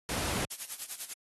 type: noise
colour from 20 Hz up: pink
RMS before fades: -33 dBFS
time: 0.09-0.45 s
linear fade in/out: 0 ms
type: noise with tremolo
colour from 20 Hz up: blue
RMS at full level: -35 dBFS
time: 0.5-1.14 s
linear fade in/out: 10 ms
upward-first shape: sine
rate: 10 Hz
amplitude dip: 85%
effects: high-pass 60 Hz 12 dB/octave + AAC 32 kbps